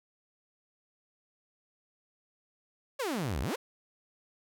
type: exponential two-way sweep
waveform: sawtooth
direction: down then up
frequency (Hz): 587.3 to 57.3 to 587.3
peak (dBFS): -27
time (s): 2.99-3.56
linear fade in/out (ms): 10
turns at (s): 3.41
effects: none